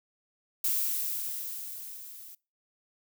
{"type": "noise with level ramp", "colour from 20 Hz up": "violet", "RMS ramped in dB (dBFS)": [-27, -48], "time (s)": [0.64, 2.35], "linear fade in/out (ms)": 5, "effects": ["noise-tail reverb RT60 0.3 s tail -24 dB re dry"]}